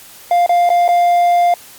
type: tone with dropouts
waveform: triangle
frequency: 700 Hz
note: F5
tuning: 4 cents sharp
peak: -7 dBFS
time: 0.31-1.54 s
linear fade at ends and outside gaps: 2 ms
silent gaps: 0.463-0.493 / 0.692-0.701 / 0.88-0.888 s
effects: white hiss -39 dBFS RMS until 1.78 s + Opus 48 kbps